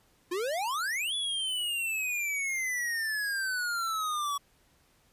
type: exponential two-way sweep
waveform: square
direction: up then down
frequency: 337 to 3452 to 1123 Hz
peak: -30 dBFS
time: 0.31-4.38 s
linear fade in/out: 10 ms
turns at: 1.14 s
effects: pink hiss -66 dBFS RMS until 5.12 s + resampled to 32000 Hz